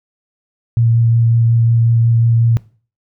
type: tone with vibrato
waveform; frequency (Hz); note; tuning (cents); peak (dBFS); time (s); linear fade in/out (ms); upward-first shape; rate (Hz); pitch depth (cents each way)
sine; 115.9; A#2; -10; -9; 0.77-2.57; 0; triangle; 5.5; 14
effects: noise-tail reverb RT60 0.4 s tail -20 dB re dry